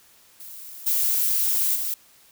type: noise with level steps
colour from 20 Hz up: violet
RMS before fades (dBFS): -40 / -22 / -27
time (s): 0.4-1.94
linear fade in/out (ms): 2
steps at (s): 0.86 / 1.75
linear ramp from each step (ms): 10
effects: white hiss -55 dBFS RMS until 2.31 s